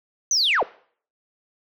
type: linear sweep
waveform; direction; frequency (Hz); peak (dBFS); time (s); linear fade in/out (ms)
sine; down; 6272 to 361.2; -16; 0.31-0.63; 2
effects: noise-tail reverb RT60 0.5 s tail -21 dB re dry + tanh soft clip ceiling -13 dBFS